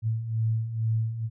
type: beating tone pair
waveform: sine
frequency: 110.3 / 112.5 Hz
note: A2 / A2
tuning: +5 / +39 cents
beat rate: 2.2 Hz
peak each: -31 / -25 dBFS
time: 0.02-1.3 s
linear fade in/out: 50 ms
effects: none